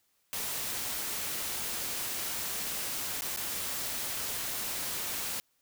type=noise with dropouts; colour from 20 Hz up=white; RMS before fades=-35 dBFS; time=0.33-5.4 s; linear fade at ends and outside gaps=0 ms; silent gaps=3.209-3.22 / 3.362-3.373 s; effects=white hiss -73 dBFS RMS until 5.61 s